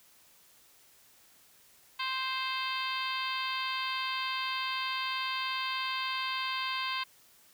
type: harmonic tone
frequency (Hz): 523.3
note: C5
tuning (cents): 0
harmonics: 2 / 3 / 4 / 5 / 6 / 7 / 8 / 9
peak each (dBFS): -35 / -41 / -40 / -39 / -40 / -41 / -44 / -44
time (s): 1.99-7.04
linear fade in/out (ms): 10
effects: white hiss -61 dBFS RMS until 7.53 s